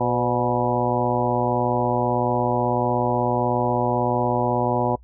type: harmonic tone with a mistuned harmonic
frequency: 121.6 Hz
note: B2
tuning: 26 cents flat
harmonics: 1 / 2 / 3 / 4 / 5 / 6 / 7 / 8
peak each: -27 / -27 / -27 / -27 / -27 / -27 / -27 / -27 dBFS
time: 0-4.96 s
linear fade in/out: 10 ms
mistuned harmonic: 4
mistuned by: +57 cents
effects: noise-tail reverb RT60 0.1 s tail -25 dB re dry + added 60 Hz sine -45 dBFS peak until 5.03 s